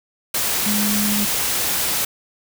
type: tone in noise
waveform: sine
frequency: 207.7 Hz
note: G#3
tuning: in tune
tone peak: -20 dBFS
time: 0.66-1.25 s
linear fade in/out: 5 ms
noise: white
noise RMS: -21 dBFS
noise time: 0.34-2.05 s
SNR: -2 dB
effects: none